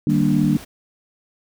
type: chord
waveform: sine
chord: Eb major seventh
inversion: none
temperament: equal with one note detuned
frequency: 152.71 / 196 / 233.1 / 293.7 Hz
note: Eb3 / G3 / Bb3 / D4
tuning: -32 / 0 / 0 / 0 cents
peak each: -20 dBFS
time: 0.07-0.57 s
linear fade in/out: 2 ms
type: noise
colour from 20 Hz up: pink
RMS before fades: -39 dBFS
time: 0.09-0.65 s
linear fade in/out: 10 ms
effects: none